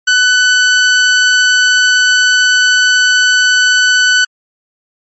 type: tone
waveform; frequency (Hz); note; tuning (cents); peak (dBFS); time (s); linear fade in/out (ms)
sawtooth; 1497; F#6; +20; -3; 0.07-4.25; 10
effects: MP3 32 kbps